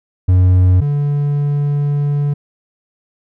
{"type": "tone pair in turn", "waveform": "triangle", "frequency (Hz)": [91.5, 144.58], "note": ["F#2", "D3"], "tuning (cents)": [-19, -27], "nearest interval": "minor sixth", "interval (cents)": 792, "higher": "second", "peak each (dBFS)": [-5, -11], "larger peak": "first", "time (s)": [[0.28, 0.81], [0.81, 2.34]], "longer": "second", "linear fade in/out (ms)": 10, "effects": []}